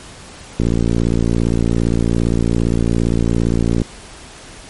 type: click train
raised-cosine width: 3 ms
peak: -3 dBFS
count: 186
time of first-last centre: 0.6-3.817 s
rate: 57.5 Hz
effects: pink hiss -37 dBFS RMS until 4.69 s + MP3 48 kbps